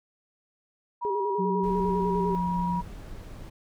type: tone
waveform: sine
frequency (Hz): 961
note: B5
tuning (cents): -48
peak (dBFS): -28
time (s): 1.01-2.82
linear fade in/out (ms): 20
type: tone with vibrato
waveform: sine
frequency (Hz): 401.6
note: G4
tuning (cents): +42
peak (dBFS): -27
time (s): 1.05-2.35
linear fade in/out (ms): 0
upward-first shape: square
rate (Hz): 10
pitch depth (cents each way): 56
type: tone with pitch glide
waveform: sine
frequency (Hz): 184.7 to 176.05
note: F#3 to F3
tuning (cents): -3 to +14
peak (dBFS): -27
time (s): 1.38-2.81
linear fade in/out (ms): 20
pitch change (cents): -83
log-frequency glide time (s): 1.72-2.44
type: noise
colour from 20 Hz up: brown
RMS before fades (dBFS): -40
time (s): 1.63-3.5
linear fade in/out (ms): 10
effects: none